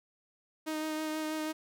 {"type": "tone with vibrato", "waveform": "sawtooth", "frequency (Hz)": 311.1, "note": "D#4", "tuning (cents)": 0, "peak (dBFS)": -29, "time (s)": [0.66, 1.53], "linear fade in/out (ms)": 20, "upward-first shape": "sine", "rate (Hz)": 6.2, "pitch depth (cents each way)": 15, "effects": []}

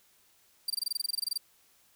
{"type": "tone bursts", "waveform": "sawtooth", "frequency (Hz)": 4699, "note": "D8", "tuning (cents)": 0, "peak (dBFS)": -25, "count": 16, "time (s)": [0.68, 1.377], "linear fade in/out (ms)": 5, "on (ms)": 22, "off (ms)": 23, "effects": ["white hiss -65 dBFS RMS until 1.95 s"]}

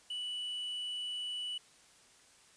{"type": "tone", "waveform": "triangle", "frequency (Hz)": 2960, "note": "F#7", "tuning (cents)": 0, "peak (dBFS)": -35, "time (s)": [0.1, 1.58], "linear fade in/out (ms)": 5, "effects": ["white hiss -62 dBFS RMS until 2.56 s", "resampled to 22050 Hz"]}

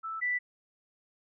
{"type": "tone pair in turn", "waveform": "sine", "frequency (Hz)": [1318.5, 1975.5], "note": ["E6", "B6"], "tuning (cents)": [0, 0], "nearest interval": "perfect fifth", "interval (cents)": 700, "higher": "second", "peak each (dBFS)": [-34, -27], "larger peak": "second", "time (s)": [[0.03, 0.21], [0.21, 0.39]], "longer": "neither", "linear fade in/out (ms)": 20, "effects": []}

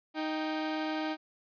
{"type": "tone pair together", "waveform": "sawtooth", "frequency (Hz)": [311.1, 784], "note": ["D#4", "G5"], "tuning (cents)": [0, 0], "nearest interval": "octave + major third", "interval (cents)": 1600, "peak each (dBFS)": [-28, -35], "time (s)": [0.14, 1.17], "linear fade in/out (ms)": 50, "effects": ["resampled to 11025 Hz"]}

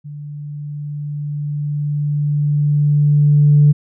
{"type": "tone with level ramp", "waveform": "sine", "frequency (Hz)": 146.83, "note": "D3", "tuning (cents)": 0, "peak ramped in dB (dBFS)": [-28, -5], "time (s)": [0.04, 3.73], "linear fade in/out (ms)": 20, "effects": ["tanh soft clip ceiling -2 dBFS"]}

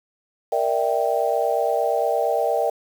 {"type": "chord", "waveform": "sine", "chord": "E half-diminished seventh", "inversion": "second", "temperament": "equal with one note detuned", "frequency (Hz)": [466.2, 590.7, 659.3, 784], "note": ["Bb4", "D5", "E5", "G5"], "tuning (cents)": [0, 10, 0, 0], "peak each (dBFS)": -24, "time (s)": [0.52, 2.7], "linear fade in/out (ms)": 5, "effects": ["7-bit"]}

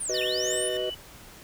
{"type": "linear two-way sweep", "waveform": "sine", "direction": "down then up", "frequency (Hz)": [10000, 2438, 10000], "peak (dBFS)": -29, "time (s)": [0, 0.69], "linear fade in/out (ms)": 10, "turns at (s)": 0.22}
{"type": "chord", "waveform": "triangle", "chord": "B major", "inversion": "second", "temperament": "equal with one note detuned", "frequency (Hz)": [375.2, 493.9, 622.3], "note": ["F#4", "B4", "D#5"], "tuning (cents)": [24, 0, 0], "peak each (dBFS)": -30, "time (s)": [0.09, 0.9], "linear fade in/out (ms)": 5}
{"type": "tone with tremolo", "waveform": "sawtooth", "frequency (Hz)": 1812, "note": "A#6", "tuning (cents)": -50, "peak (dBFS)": -30, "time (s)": [0.14, 0.77], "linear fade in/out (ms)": 0, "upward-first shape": "triangle", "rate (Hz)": 3.2, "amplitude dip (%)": 55}
{"type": "tone with pitch glide", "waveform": "sine", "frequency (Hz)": [2989, 2972], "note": ["F#7", "F#7"], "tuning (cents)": [17, 7], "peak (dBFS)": -33, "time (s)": [0.14, 0.95], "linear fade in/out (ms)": 10, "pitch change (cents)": -10, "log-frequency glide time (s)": [0.5, 0.84]}
{"effects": ["pink hiss -48 dBFS RMS until 1.43 s"]}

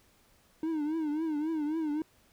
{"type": "tone with vibrato", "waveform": "triangle", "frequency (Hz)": 309.6, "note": "D#4", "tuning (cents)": -9, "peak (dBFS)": -27, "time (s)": [0.63, 2.02], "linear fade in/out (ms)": 2, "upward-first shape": "triangle", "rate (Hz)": 3.7, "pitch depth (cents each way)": 120, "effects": ["pink hiss -65 dBFS RMS until 2.32 s"]}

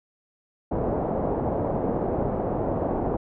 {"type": "low-pass noise", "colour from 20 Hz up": "white", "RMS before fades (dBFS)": -26, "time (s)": [0.71, 3.17], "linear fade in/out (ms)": 10, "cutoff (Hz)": 710, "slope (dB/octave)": 24, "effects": []}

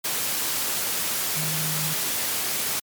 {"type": "tone in noise", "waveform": "sine", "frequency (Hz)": 155.56, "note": "D#3", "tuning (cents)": 0, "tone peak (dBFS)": -29, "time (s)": [1.36, 1.94], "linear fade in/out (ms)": 10, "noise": "white", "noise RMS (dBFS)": -26, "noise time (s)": [0.04, 2.8], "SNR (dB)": -6, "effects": ["high-pass 100 Hz 12 dB/octave", "MP3 96 kbps"]}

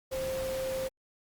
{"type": "tone in noise", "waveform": "sine", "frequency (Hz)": 526, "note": "C5", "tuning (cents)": 9, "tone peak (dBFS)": -31, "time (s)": [0.11, 0.89], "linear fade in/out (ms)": 20, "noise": "pink", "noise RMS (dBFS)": -41, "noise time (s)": [0.11, 0.89], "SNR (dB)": 7, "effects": ["Opus 48 kbps"]}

